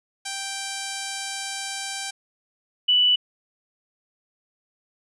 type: tone pair in turn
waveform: 5% pulse / sine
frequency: 784 / 2967 Hz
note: G5 / F#7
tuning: 0 / +4 cents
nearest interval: octave + major seventh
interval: 2304 cents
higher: second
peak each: -17 / -15 dBFS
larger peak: second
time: 0.25-2.11 / 2.88-3.16 s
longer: first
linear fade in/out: 10 ms
effects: resampled to 24000 Hz